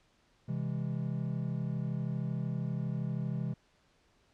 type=chord; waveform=triangle; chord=C augmented; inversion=none; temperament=just; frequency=130.81 / 163.52 / 204.4 Hz; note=C3 / E3 / G#3; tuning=0 / -14 / -27 cents; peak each=-33 / -34 / -37 dBFS; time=0.48-3.54 s; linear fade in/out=10 ms; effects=pink hiss -69 dBFS RMS until 4.33 s + low-pass 6000 Hz 12 dB/octave